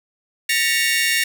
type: tone cluster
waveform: sawtooth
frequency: 1790 / 1915 / 2223 / 2784 Hz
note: A6 / A#6 / C#7 / F7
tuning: +29 / +46 / +4 / -6 cents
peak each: -19 dBFS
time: 0.49-1.24 s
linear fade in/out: 5 ms
effects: none